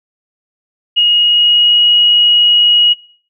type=tone with pitch glide; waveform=sine; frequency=2878 to 2898 Hz; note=F#7 to F#7; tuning=-49 to -37 cents; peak=-6 dBFS; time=0.96-2.94 s; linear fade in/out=20 ms; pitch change=+12 cents; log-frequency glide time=1.08-1.82 s; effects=noise-tail reverb RT60 0.5 s tail -21 dB re dry